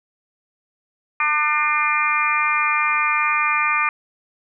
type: harmonic tone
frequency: 300.2 Hz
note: D4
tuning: 38 cents sharp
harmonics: 3 / 4 / 5 / 6 / 7 / 8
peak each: -28 / -20 / -29 / -28 / -25 / -21 dBFS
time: 1.2-3.89 s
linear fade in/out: 2 ms
effects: none